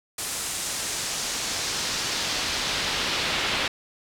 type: noise with band-pass filter sweep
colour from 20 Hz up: brown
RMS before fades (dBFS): -28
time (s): 0.18-3.68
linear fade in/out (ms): 5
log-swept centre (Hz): 9200 to 3200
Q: 1.2
effects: none